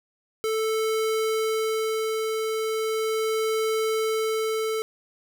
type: tone with tremolo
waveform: square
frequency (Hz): 440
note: A4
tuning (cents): 0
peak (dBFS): -23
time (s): 0.44-4.82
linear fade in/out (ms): 0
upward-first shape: sine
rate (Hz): 0.38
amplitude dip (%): 25
effects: none